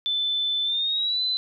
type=tone with pitch glide; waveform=sine; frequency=3520 to 4020 Hz; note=A7 to B7; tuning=0 to +30 cents; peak=-22 dBFS; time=0.06-1.37 s; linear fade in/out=0 ms; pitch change=+230 cents; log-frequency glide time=0.64-1.22 s; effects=none

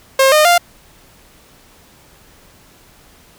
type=tone with pitch steps; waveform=sawtooth; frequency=535 / 611 / 697.8 Hz; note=C5 / D#5 / F5; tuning=+38 / -32 / -2 cents; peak=-4 dBFS; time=0.19-0.58 s; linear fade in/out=5 ms; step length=130 ms; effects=pink hiss -47 dBFS RMS until 3.38 s

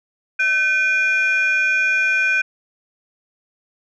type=tone pair together; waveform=sine; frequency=1527.9 / 2429 Hz; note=G6 / D#7; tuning=-45 / -42 cents; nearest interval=minor sixth; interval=803 cents; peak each=-16 dBFS; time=0.39-2.42 s; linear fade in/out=10 ms; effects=tanh soft clip ceiling -11 dBFS

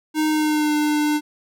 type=tone with pitch glide; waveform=square; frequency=309.2 to 299.7 Hz; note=D#4 to D4; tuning=-11 to +35 cents; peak=-18 dBFS; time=0.14-1.21 s; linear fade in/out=50 ms; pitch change=-54 cents; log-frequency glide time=0.29-0.74 s; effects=none

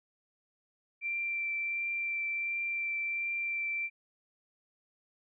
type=tone with vibrato; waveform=sine; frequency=2352 Hz; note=D7; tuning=2 cents sharp; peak=-31 dBFS; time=1.01-3.9 s; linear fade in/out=50 ms; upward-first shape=triangle; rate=1.4 Hz; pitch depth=11 cents each way; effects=none

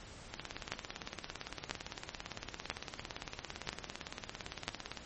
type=two click trains; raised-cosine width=0.2 ms; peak=-22 / -16 dBFS; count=83 / 5; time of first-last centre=0.34-4.973 / 0.72-4.68 s; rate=17.7 / 1.01 Hz; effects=pink hiss -52 dBFS RMS until 5.05 s + MP3 32 kbps

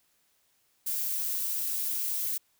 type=noise; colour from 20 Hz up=violet; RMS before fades=-31 dBFS; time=0.86-2.38 s; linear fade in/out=10 ms; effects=white hiss -70 dBFS RMS until 2.59 s

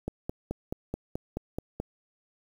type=click train; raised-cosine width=2 ms; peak=-18 dBFS; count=9; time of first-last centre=0.08-1.8 s; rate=4.65 Hz; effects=8-bit

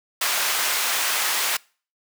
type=high-pass noise; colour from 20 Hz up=pink; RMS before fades=-23 dBFS; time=0.21-1.57 s; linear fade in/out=5 ms; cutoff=1100 Hz; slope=12 dB/octave; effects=noise-tail reverb RT60 0.4 s tail -25 dB re dry

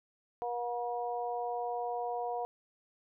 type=harmonic tone; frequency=240 Hz; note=B3; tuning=49 cents flat; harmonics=2 / 3 / 4; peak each=-38 / -35 / -41 dBFS; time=0.42-2.45 s; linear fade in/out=0 ms; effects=none

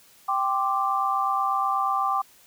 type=chord; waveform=sine; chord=G suspended fourth; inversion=none; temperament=equal; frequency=784 / 1046.5 / 1174.7 Hz; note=G5 / C6 / D6; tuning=0 / 0 / 0 cents; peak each=-26 / -29 / -24 dBFS; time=0.28-2.22 s; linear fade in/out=10 ms; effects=white hiss -55 dBFS RMS until 2.46 s

